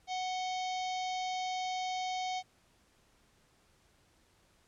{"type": "harmonic tone with a mistuned harmonic", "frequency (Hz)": 740, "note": "F#5", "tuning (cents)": 0, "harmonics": [1, 3, 4, 5, 6, 7, 8, 9], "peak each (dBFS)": [-34, -44, -46, -48, -50, -51, -52, -53], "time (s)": [0.07, 2.43], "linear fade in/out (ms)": 50, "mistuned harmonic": 4, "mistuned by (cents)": 100, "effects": ["pink hiss -68 dBFS RMS until 4.67 s", "low-pass 10000 Hz 12 dB/octave"]}